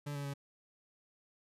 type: tone with pitch steps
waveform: 40% pulse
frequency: 145.1 / 142.2 / 140.3 Hz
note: D3 / C#3 / C#3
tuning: -21 / +45 / +21 cents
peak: -37 dBFS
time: 0.06-0.339 s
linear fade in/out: 10 ms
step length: 93 ms
effects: resampled to 32000 Hz